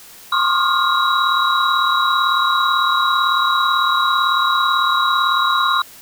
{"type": "tone cluster", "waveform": "sine", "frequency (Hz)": [1056, 1094, 1215, 1404, 3866], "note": ["C6", "C#6", "D#6", "F6", "B7"], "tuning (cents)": [16, -23, -42, 9, -38], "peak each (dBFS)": -20, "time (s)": [0.32, 5.82], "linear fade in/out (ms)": 5, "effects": ["white hiss -41 dBFS RMS until 6.01 s"]}